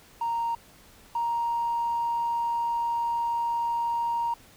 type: tone pair in turn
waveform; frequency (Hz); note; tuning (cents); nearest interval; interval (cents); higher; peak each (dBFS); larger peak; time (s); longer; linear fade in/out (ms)
triangle; 930 / 936.5; A#5 / A#5; -4 / +8; unison; 12; second; -22 / -21; second; 0.21-0.55 / 1.15-4.34; second; 5
effects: tanh soft clip ceiling -22 dBFS + pink hiss -54 dBFS RMS until 4.56 s